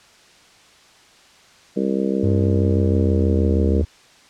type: harmonic tone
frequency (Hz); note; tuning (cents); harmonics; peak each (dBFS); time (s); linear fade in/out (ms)
66.3; C2; +23; 3 / 4 / 5 / 6 / 7 / 8 / 9; -22 / -26 / -25 / -27 / -25 / -35 / -34; 1.76-3.82; 10
type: linear sweep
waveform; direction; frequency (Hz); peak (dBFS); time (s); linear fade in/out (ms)
triangle; down; 98 to 77.78; -15; 2.23-3.85; 10
effects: white hiss -50 dBFS RMS until 4.29 s + low-pass 6000 Hz 12 dB/octave